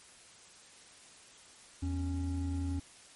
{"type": "tone pair together", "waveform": "triangle", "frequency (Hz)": [82.41, 276.6], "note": ["E2", "C#4"], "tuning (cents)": [0, -4], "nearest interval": "octave + major sixth", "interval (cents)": 2096, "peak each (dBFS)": [-31, -35], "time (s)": [1.82, 2.8], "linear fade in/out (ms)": 10, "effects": ["white hiss -56 dBFS RMS until 3.15 s", "MP3 48 kbps"]}